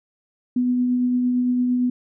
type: tone with tremolo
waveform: sine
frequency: 248.1 Hz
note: B3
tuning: 8 cents sharp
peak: -16 dBFS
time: 0.56-1.9 s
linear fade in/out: 5 ms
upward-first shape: triangle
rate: 8.8 Hz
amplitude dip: 25%
effects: none